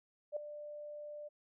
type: tone with ADSR envelope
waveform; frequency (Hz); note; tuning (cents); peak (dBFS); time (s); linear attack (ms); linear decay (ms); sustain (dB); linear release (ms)
sine; 593; D5; +17; -32; 0.32-1.29; 45; 3; -12; 18
effects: none